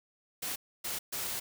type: noise bursts at uneven times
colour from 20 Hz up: white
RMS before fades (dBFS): -36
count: 3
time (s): 0.42-0.56 / 0.84-0.99 / 1.12-1.4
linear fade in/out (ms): 10
effects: none